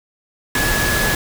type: tone in noise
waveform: sine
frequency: 1692 Hz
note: G#6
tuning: 32 cents sharp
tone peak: -20 dBFS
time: 0.55-1.15 s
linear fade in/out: 2 ms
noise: pink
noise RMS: -19 dBFS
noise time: 0.55-1.15 s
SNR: -4 dB
effects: none